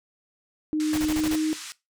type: tone with pitch glide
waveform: sine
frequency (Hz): 307.3 to 312.1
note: D#4 to D#4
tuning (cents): -21 to +5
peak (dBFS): -22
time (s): 0.73-1.53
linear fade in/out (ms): 0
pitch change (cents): +26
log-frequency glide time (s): 1.02-1.42
type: band-pass noise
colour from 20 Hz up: white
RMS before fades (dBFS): -39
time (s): 0.8-1.72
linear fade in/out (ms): 0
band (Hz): 1200 to 8400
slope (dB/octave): 24
type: noise bursts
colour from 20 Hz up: pink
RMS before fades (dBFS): -32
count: 6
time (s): 0.93-1.357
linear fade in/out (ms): 2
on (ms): 47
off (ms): 29
effects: noise-tail reverb RT60 0.2 s tail -18 dB re dry